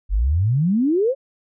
sine exponential sweep, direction up, 43.65 to 562 Hz, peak -15 dBFS, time 0.09-1.15 s, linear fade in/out 50 ms, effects none

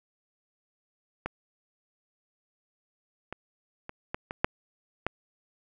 clicks, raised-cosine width 0.5 ms, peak -16 / -21 / -23 / -16 / -19 / -6 / -12 dBFS, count 7, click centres 1.26 / 3.326 / 3.894 / 4.145 / 4.309 / 4.445 / 5.066 s, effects none

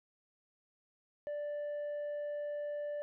sine tone with tanh clipping, 587.3 Hz, D5, in tune, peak -37 dBFS, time 1.27-3.02 s, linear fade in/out 0 ms, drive 3 dB, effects none

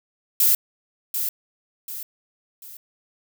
violet noise with echo, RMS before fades -17 dBFS, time 0.4-0.55 s, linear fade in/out 2 ms, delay 740 ms, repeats 3, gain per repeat -8 dB, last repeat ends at 2.77 s, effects none

